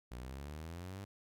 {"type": "exponential sweep", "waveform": "sawtooth", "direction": "up", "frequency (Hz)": [58.7, 101.7], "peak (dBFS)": -40, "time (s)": [0.11, 1.05], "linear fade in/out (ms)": 10, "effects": []}